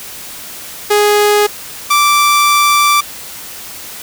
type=tone pair in turn; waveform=sawtooth; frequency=415.3 / 1170.6 Hz; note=G#4 / D6; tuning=0 / -6 cents; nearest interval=octave + tritone; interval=1794 cents; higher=second; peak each=-4 dBFS; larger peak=neither; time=0.9-1.47 / 1.9-3.01 s; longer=second; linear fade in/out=10 ms; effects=white hiss -29 dBFS RMS until 4.02 s